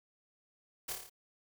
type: noise with echo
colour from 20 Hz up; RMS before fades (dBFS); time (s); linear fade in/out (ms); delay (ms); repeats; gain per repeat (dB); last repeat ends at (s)
white; -39; 0.88-0.93; 10; 28; 6; -3; 1.098
effects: none